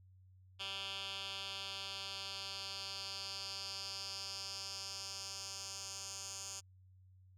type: tone with band-pass filter sweep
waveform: 10% pulse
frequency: 195.4 Hz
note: G3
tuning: 5 cents flat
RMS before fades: -45 dBFS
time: 0.59-6.61 s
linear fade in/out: 20 ms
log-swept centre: 3400 to 6500 Hz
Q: 3.4
effects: added 93 Hz sine -60 dBFS peak until 7.37 s